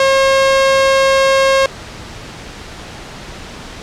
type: tone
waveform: sawtooth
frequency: 539 Hz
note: C#5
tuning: 49 cents flat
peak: -5 dBFS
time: 0-1.66 s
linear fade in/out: 2 ms
effects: pink hiss -31 dBFS RMS until 3.82 s + low-pass 6000 Hz 12 dB/octave